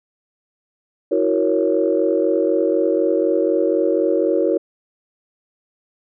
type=chord; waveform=sine; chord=F# dominant seventh; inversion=third; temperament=equal with one note detuned; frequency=326 / 370 / 466.2 / 554.4 Hz; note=E4 / F#4 / A#4 / C#5; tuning=-19 / 0 / 0 / 0 cents; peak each=-20 dBFS; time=1.11-4.58 s; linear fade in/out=10 ms; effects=tanh soft clip ceiling -4 dBFS